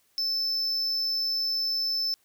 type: tone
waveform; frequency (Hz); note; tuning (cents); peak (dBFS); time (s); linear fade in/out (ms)
triangle; 5274; E8; 0; -24; 0.18-2.14; 0
effects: white hiss -67 dBFS RMS until 2.24 s